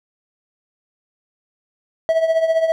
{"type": "tone with tremolo", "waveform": "triangle", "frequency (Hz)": 650, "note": "E5", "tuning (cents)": -24, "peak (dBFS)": -9, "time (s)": [2.09, 2.72], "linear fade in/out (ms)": 0, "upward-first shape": "triangle", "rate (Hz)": 15, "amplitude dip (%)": 75, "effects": []}